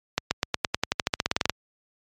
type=accelerating click train; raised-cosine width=0.2 ms; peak=-4 dBFS; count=18; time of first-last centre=0.18-1.496 s; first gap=130 ms; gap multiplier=0.93; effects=high-pass 60 Hz 12 dB/octave + MP3 96 kbps